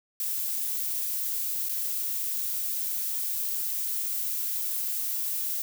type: noise with dropouts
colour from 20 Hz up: violet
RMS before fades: -30 dBFS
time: 0.2-5.62 s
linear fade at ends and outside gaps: 1 ms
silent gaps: 1.687-1.693 s
effects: none